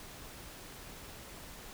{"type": "silence", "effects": ["pink hiss -49 dBFS RMS until 1.73 s"]}